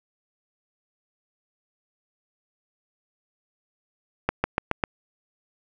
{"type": "accelerating click train", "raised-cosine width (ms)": 0.5, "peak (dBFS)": -6, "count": 5, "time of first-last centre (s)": [4.29, 4.838], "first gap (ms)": 150, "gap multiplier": 0.94, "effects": []}